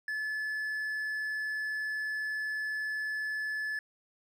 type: tone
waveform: triangle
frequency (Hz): 1726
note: A6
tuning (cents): -34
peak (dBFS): -30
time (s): 0.08-3.79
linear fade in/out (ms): 2
effects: none